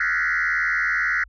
sine tone with frequency modulation, 1700 Hz, G#6, 40 cents sharp, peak -18 dBFS, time 0-1.24 s, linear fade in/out 5 ms, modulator 81.2 Hz, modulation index 4, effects tanh soft clip ceiling -15 dBFS + added 50 Hz sine -46 dBFS peak until 1.28 s

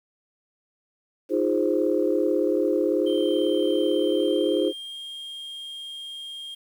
sine chord, F minor seventh, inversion third, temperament equal with one note detuned, 311.1 / 349.2 / 411.7 / 523.3 Hz, Eb4 / F4 / Ab4 / C5, 0 / 0 / -15 / 0 cents, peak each -25 dBFS, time 1.29-4.73 s, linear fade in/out 50 ms
triangle tone with pitch glide, 3136 to 3222 Hz, G7 to G7, 0 to +47 cents, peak -33 dBFS, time 3.06-6.55 s, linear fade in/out 10 ms, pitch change +47 cents, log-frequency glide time 4.1-4.96 s
effects tanh soft clip ceiling -9 dBFS + 9-bit

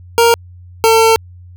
25% pulse tone pair in turn, 466.2 / 450.2 Hz, A#4 / A4, 0 / +40 cents, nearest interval minor second, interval 60 cents, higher first, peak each -3 dBFS, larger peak neither, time 0.18-0.34 / 0.84-1.16 s, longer second, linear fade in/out 0 ms, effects added 89 Hz sine -34 dBFS peak until 1.56 s

